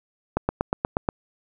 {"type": "click train", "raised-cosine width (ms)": 1, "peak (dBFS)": -7, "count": 7, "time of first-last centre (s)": [0.37, 1.089], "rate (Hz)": 8.35, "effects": []}